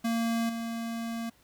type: tone with level steps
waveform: square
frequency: 229.9 Hz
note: A#3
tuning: 24 cents flat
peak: -27 / -33 dBFS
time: 0.04-1.3 s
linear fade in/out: 10 ms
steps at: 0.49 s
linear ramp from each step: 5 ms
effects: pink hiss -63 dBFS RMS until 1.43 s